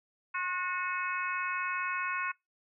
harmonic tone with a mistuned harmonic, 365.1 Hz, F#4, 23 cents flat, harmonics 3 / 4 / 5 / 6 / 7, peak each -35 / -36 / -41 / -41 / -38 dBFS, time 0.34-2.32 s, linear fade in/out 10 ms, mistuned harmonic 3, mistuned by -25 cents, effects noise-tail reverb RT60 0.2 s tail -24 dB re dry

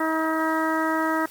harmonic tone, 318.9 Hz, D#4, 43 cents sharp, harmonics 1 / 2 / 3 / 4 / 5 / 6, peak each -25 / -29 / -28 / -28 / -31 / -32 dBFS, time 0-1.26 s, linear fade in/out 5 ms, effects white hiss -47 dBFS RMS until 1.3 s + Opus 24 kbps

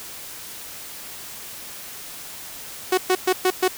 sawtooth tone bursts, 370 Hz, F#4, in tune, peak -12 dBFS, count 5, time 2.92-3.68 s, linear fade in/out 5 ms, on 56 ms, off 120 ms, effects white hiss -37 dBFS RMS until 3.77 s

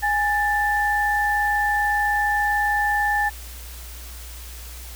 sine tone pair together, 827 / 1765.1 Hz, G#5 / A6, -8 / +5 cents, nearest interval octave + minor second, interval 1313 cents, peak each -21 dBFS, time 0.02-3.3 s, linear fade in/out 20 ms, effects added 60 Hz sine -36 dBFS peak until 4.95 s + white hiss -41 dBFS RMS until 4.95 s

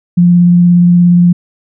sine tone with vibrato, 175.2 Hz, F3, 6 cents sharp, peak -3 dBFS, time 0.17-1.33 s, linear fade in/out 10 ms, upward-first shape triangle, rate 17 Hz, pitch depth 14 cents each way, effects none

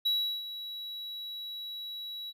triangle tone with ADSR envelope, 3900 Hz, B7, 23 cents flat, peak -23 dBFS, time 0.05-2.33 s, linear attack 12 ms, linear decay 360 ms, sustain -13 dB, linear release 41 ms, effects none

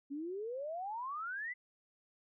sine exponential sweep, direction up, 271.9 to 2050 Hz, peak -38 dBFS, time 0.1-1.54 s, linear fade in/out 20 ms, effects none

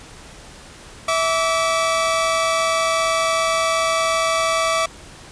sawtooth tone pair together, 653 / 1152.1 Hz, E5 / D6, -17 / -34 cents, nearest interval minor seventh, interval 983 cents, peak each -16 dBFS, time 1.08-4.86 s, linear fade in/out 5 ms, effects pink hiss -41 dBFS RMS until 5.31 s + resampled to 22050 Hz

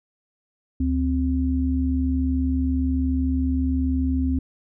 sine tone pair together, 73.3 / 261 Hz, D2 / C4, -3 / -4 cents, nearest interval octave + minor seventh, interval 2199 cents, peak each -22 dBFS, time 0.8-4.39 s, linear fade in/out 5 ms, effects none

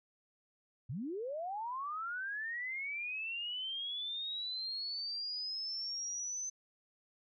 sine linear sweep, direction up, 102.7 to 6160 Hz, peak -37 dBFS, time 0.89-6.5 s, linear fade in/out 10 ms, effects none

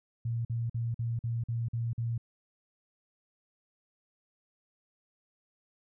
sine tone bursts, 116.54 Hz, A#2, in tune, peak -29 dBFS, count 8, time 0.25-2.179 s, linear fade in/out 5 ms, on 200 ms, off 47 ms, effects none

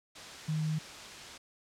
sine tone in noise, 156 Hz, D#3, 5 cents sharp, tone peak -29 dBFS, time 0.48-0.79 s, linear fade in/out 10 ms, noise white, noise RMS -45 dBFS, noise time 0.15-1.38 s, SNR +13 dB, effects low-pass 6000 Hz 12 dB/octave

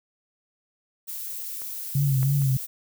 violet noise, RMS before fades -34 dBFS, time 1.07-2.67 s, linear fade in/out 20 ms
clicks, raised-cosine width 0.5 ms, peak -30 / -24 / -32 dBFS, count 3, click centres 1.618 / 2.23 / 2.419 s
sine tone with vibrato, 137 Hz, C#3, 20 cents flat, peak -19 dBFS, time 1.95-2.57 s, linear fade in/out 5 ms, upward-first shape triangle, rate 3.1 Hz, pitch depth 92 cents each way
effects none

